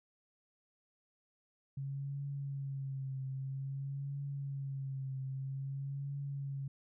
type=tone with vibrato; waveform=sine; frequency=136.8 Hz; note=C#3; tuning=23 cents flat; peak=-37 dBFS; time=1.77-6.68 s; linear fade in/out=5 ms; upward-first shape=triangle; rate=0.51 Hz; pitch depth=53 cents each way; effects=none